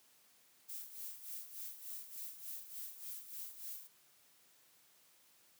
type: noise with tremolo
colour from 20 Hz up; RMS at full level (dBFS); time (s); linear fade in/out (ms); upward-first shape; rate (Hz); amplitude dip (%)
violet; -45; 0.68-3.88; 20; sine; 3.4; 70
effects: white hiss -68 dBFS RMS until 5.59 s + high-pass 100 Hz 12 dB/octave